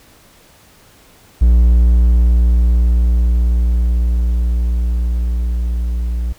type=tone with level ramp; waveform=triangle; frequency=59.1 Hz; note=A#1; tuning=24 cents sharp; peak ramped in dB=-4 to -14 dBFS; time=1.41-6.33 s; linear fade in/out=10 ms; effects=pink hiss -47 dBFS RMS until 6.38 s